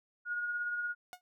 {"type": "tone with tremolo", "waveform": "sine", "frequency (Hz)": 1440, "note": "F#6", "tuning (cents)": -47, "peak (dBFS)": -31, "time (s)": [0.25, 0.95], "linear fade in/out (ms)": 50, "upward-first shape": "triangle", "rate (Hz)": 17, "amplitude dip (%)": 40}
{"type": "tone with exponential decay", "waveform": "sawtooth", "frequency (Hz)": 725, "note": "F#5", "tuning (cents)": -35, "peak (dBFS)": -37, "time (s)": [1.13, 1.21], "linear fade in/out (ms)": 0, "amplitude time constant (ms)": 17}
{"effects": []}